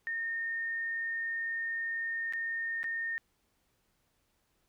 sine tone with dropouts, 1831 Hz, A#6, 32 cents flat, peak -32 dBFS, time 0.07-3.18 s, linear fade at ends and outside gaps 0 ms, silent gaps 2.325-2.335 / 2.831-2.842 s, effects pink hiss -75 dBFS RMS until 4.68 s

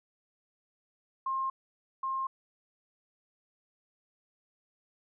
sine tone pair in turn, 1064 / 1064 Hz, C6 / C6, +29 / +29 cents, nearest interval unison, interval 0 cents, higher neither, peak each -29 / -30 dBFS, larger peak first, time 1.26-1.5 / 2.03-2.27 s, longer neither, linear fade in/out 5 ms, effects none

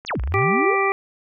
clicks, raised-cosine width 0.5 ms, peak -22 dBFS, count 9, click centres 0.05 / 0.107 / 0.154 / 0.197 / 0.237 / 0.275 / 0.322 / 0.387 / 0.423 s
sine exponential two-way sweep, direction down then up, 7040 to 54.3 to 542 Hz, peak -21 dBFS, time 0.06-0.76 s, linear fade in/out 50 ms, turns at 0.21 s
harmonic tone, 392 Hz, G4, in tune, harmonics 1 / 2 / 3 / 5 / 6, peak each -21 / -25 / -22 / -25 / -25 dBFS, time 0.34-0.92 s, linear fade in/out 0 ms
effects none

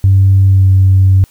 sine tone with pitch glide, 96.7 to 95.2 Hz, G2 to F#2, -23 to +50 cents, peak -3 dBFS, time 0.04-1.24 s, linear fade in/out 0 ms, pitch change -27 cents, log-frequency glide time 0.47-0.67 s, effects tanh soft clip ceiling 0 dBFS + white hiss -48 dBFS RMS until 1.3 s

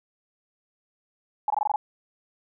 sine tone bursts, 843 Hz, G#5, 26 cents sharp, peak -20 dBFS, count 7, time 1.48-1.76 s, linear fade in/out 2 ms, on 22 ms, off 21 ms, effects none

